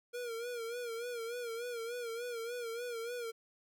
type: tone with vibrato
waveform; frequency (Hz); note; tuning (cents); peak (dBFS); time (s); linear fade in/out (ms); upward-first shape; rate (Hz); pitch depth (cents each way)
square; 472.1; A#4; +22; -39; 0.13-3.32; 20; sine; 3.4; 73
effects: none